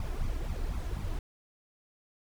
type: noise with flanger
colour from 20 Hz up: brown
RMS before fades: -33 dBFS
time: 0-1.19 s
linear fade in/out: 2 ms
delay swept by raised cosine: 0.83 to 3.03 ms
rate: 4 Hz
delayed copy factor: +0.75
effects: none